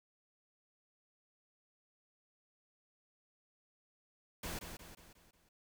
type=noise with echo; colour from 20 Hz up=pink; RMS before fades=-42 dBFS; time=4.43-4.59 s; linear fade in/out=5 ms; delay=180 ms; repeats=5; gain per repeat=-6 dB; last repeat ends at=5.49 s; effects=none